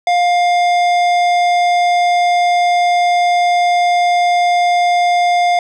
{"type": "tone with tanh clipping", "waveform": "sine", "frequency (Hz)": 705, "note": "F5", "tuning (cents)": 16, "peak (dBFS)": -12, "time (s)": [0.07, 5.59], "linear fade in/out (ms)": 2, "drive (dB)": 15, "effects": []}